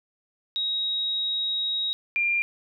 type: tone pair in turn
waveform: sine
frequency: 3797 / 2392 Hz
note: A#7 / D7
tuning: +31 / +31 cents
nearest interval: minor sixth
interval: 800 cents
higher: first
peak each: -24 / -21 dBFS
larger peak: second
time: 0.56-1.93 / 2.16-2.42 s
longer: first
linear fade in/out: 0 ms
effects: none